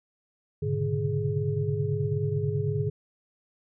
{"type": "tone cluster", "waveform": "sine", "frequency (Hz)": [102.6, 121.3, 137.3, 146.5, 417.8], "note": ["G#2", "B2", "C#3", "D3", "G#4"], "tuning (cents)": [-21, -31, -16, -4, 10], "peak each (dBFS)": [-30, -34, -34, -29, -31], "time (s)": [0.62, 2.9], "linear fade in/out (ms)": 10, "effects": []}